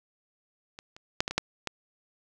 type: clicks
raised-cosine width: 0.2 ms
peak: -25 / -30 / -6 / -13 / -16 / -7 / -14 dBFS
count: 7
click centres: 0.789 / 0.965 / 1.205 / 1.279 / 1.31 / 1.38 / 1.673 s
effects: none